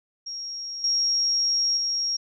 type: tone with level steps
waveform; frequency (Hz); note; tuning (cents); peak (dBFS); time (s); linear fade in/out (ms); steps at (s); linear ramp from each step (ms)
sine; 5588; F8; 0; -31 / -20 / -23; 0.26-2.17; 10; 0.84 / 1.77; 2
effects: none